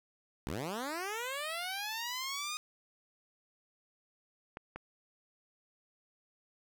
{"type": "linear sweep", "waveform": "10% pulse", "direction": "up", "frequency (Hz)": [56, 1244.5], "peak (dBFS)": -28, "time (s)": [0.47, 2.57], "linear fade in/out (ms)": 0}
{"type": "clicks", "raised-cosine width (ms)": 0.5, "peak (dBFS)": -27, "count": 2, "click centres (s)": [4.571, 4.76]}
{"effects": []}